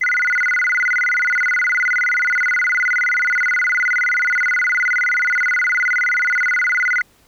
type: tone with vibrato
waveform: sine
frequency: 1720 Hz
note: A6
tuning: 40 cents flat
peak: -13 dBFS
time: 0.01-7.02 s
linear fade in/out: 5 ms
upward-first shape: square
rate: 19 Hz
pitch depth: 290 cents each way
effects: tanh soft clip ceiling -11 dBFS + pink hiss -54 dBFS RMS until 7.27 s